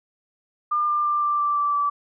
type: tone with pitch steps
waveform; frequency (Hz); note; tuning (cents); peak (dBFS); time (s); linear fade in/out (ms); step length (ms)
sine; 1202 / 1194.4 / 1186.8 / 1179.3 / 1171.8 / 1164.4 / 1157; D6 / D6 / D6 / D6 / D6 / D6 / D6; +40 / +29 / +18 / +7 / -4 / -15 / -26; -19; 0.71-1.9; 10; 170
effects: none